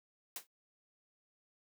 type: noise with exponential decay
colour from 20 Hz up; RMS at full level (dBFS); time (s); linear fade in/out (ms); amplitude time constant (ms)
white; -38; 0.36-0.47; 2; 22
effects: noise-tail reverb RT60 0.1 s tail -25 dB re dry + high-pass 200 Hz 12 dB/octave